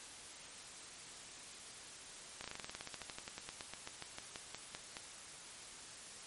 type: slowing click train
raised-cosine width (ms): 0.2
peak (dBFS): -26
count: 27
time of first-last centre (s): 2.41-4.969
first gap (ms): 32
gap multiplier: 1.08
effects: white hiss -52 dBFS RMS until 6.26 s + MP3 48 kbps